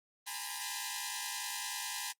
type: tone cluster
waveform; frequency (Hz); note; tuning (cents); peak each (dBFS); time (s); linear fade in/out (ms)
5% pulse; 814 / 884 / 958 / 1015; G#5 / A5 / A#5 / B5; -35 / +8 / +47 / +47; -31; 0.26-2.13; 20
effects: noise-tail reverb RT60 0.1 s tail -23 dB re dry + Opus 24 kbps